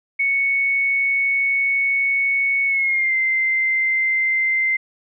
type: tone with pitch glide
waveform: sine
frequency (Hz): 2217 to 2081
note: C#7 to C7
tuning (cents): 0 to -10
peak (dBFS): -16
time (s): 0.19-4.77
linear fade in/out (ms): 10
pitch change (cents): -110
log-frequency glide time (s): 2.66-3.15
effects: none